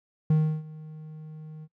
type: tone with ADSR envelope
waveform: triangle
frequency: 155.56 Hz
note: D#3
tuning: in tune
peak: -15 dBFS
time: 0.3-1.68 s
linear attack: 5 ms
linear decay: 320 ms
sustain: -22 dB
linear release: 47 ms
effects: noise-tail reverb RT60 0.1 s tail -24 dB re dry